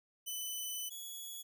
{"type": "tone pair in turn", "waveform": "10% pulse", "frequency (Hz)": [3006, 3378], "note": ["F#7", "G#7"], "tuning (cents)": [27, 29], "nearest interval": "major second", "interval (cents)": 202, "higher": "second", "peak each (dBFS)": [-30, -36], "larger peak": "first", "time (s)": [[0.26, 0.9], [0.9, 1.43]], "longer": "first", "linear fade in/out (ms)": 20, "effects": []}